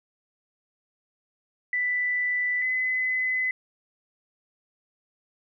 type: tone pair in turn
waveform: sine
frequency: 1983 / 2022 Hz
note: B6 / B6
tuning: +7 / +40 cents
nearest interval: unison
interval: 33 cents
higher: second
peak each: -23 dBFS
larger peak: neither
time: 1.73-2.62 / 2.62-3.51 s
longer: neither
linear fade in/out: 2 ms
effects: none